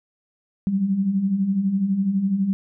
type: beating tone pair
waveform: sine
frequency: 185 / 197 Hz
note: F#3 / G3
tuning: 0 / +9 cents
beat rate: 12 Hz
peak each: -27 / -19 dBFS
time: 0.67-2.53 s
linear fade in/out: 0 ms
effects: none